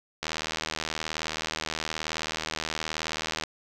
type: click train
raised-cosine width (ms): 0.2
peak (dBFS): -12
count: 254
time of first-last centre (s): 0.23-3.437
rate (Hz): 78.9
effects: none